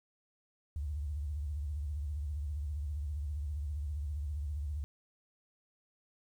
sine tone with vibrato, 73.42 Hz, D2, in tune, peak -34 dBFS, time 0.76-4.84 s, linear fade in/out 0 ms, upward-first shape triangle, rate 15 Hz, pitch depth 180 cents each way, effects 11-bit

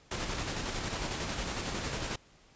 pink noise with tremolo, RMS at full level -34 dBFS, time 0.11-2.16 s, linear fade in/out 5 ms, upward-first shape square, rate 11 Hz, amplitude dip 30%, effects pink hiss -61 dBFS RMS until 2.55 s + resampled to 16000 Hz

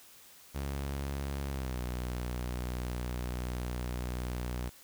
sawtooth tone with pitch glide, 69.3 to 61.38 Hz, C#2 to B1, 0 to -10 cents, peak -30 dBFS, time 0.54-4.7 s, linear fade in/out 20 ms, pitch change -210 cents, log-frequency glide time 1.49-1.79 s, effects white hiss -56 dBFS RMS until 4.83 s

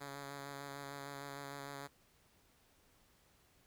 5% pulse tone with vibrato, 140.4 Hz, C#3, 22 cents sharp, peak -34 dBFS, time 0-1.88 s, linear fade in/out 20 ms, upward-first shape square, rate 6.6 Hz, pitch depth 15 cents each way, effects pink hiss -70 dBFS RMS until 3.66 s

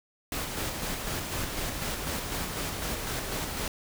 pink noise with tremolo, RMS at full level -32 dBFS, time 0.32-3.68 s, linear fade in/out 2 ms, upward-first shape square, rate 4 Hz, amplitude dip 30%, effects none

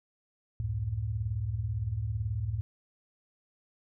sine tone cluster, 70.1 / 91.2 / 109.2 Hz, C#2 / F#2 / A2, +20 / -24 / -13 cents, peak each -37 / -37 / -31 dBFS, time 0.6-2.61 s, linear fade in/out 0 ms, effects none

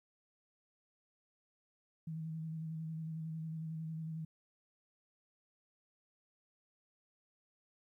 sine tone with vibrato, 160 Hz, D#3, 49 cents sharp, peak -39 dBFS, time 2.07-4.25 s, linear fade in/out 5 ms, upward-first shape square, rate 11 Hz, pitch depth 21 cents each way, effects 13-bit

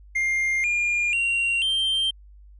triangle tone with pitch steps, 2113 / 2413 / 2756 / 3148 Hz, C7 / D7 / F7 / G7, +16 / +46 / -24 / +7 cents, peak -19 dBFS, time 0.15-2.11 s, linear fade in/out 10 ms, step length 490 ms, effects added 50 Hz sine -45 dBFS peak until 2.59 s + resampled to 24000 Hz

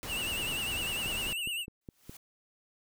pink noise, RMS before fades -40 dBFS, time 0.03-1.33 s, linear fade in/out 0 ms
square tone with vibrato, 2794 Hz, F7, in tune, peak -33 dBFS, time 0.07-1.66 s, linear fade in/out 50 ms, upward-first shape sine, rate 10 Hz, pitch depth 89 cents each way
click train, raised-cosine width 3 ms, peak -30 dBFS, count 6, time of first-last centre 1.06-2.095 s, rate 4.83 Hz
white noise with exponential growth, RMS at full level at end -48 dBFS, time 1.81-2.17 s, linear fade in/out 5 ms, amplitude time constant 77 ms
effects none

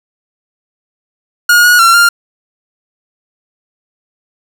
45% pulse tone with pitch steps, 1434 / 1451 / 1362 / 1399 Hz, F6 / F#6 / F6 / F6, +45 / -34 / -44 / +3 cents, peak -4 dBFS, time 1.49-2.09 s, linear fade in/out 5 ms, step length 150 ms, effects none

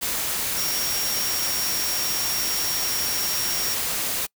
sine tone in noise, 5588 Hz, F8, in tune, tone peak -27 dBFS, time 0.56-3.75 s, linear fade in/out 20 ms, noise white, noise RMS -26 dBFS, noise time 0.01-4.27 s, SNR -4 dB, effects noise-tail reverb RT60 0.1 s tail -26 dB re dry

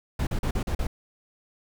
brown noise bursts, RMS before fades -26 dBFS, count 6, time 0.19-0.87 s, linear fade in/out 5 ms, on 80 ms, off 40 ms, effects none

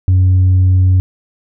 sine tone with tanh clipping, 92.5 Hz, F#2, in tune, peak -7 dBFS, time 0.08-1 s, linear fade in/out 0 ms, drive 1 dB, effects none

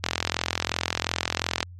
click train, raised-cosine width 0.2 ms, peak -5 dBFS, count 69, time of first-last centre 0.04-1.629 s, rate 42.8 Hz, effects added 89 Hz sine -40 dBFS peak until 1.79 s + MP3 64 kbps

